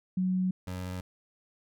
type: tone pair in turn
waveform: sine / 25% pulse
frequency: 185 / 91.54 Hz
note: F#3 / F#2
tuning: 0 / -18 cents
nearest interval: octave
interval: 1218 cents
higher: first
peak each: -25 / -31 dBFS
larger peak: first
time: 0.17-0.51 / 0.67-1.01 s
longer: neither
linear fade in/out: 5 ms
effects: none